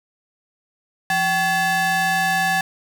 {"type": "ring-modulated tone", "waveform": "square", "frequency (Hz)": 470.7, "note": "A#4", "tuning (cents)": 17, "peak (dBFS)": -15, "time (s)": [1.1, 2.61], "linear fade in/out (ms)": 2, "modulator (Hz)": 1240, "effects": []}